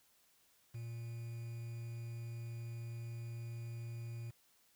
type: tone with quantisation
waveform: triangle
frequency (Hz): 116.54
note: A#2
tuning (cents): 0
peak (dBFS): -40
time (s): 0.74-4.31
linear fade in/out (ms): 10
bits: 10
effects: white hiss -71 dBFS RMS until 4.75 s